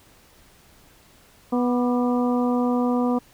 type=harmonic tone with a mistuned harmonic; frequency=245.9 Hz; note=B3; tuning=7 cents flat; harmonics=1 / 2 / 3 / 4 / 5; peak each=-20 / -26 / -30 / -32 / -34 dBFS; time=1.52-3.19 s; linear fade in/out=10 ms; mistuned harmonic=5; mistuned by=-49 cents; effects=pink hiss -54 dBFS RMS until 3.33 s